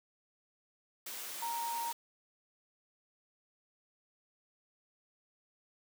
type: tone in noise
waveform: sine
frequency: 933 Hz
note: A#5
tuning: 1 cent sharp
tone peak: -35 dBFS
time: 1.42-1.92 s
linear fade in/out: 5 ms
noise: white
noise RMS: -43 dBFS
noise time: 1.06-1.93 s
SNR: +5 dB
effects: high-pass 300 Hz 12 dB/octave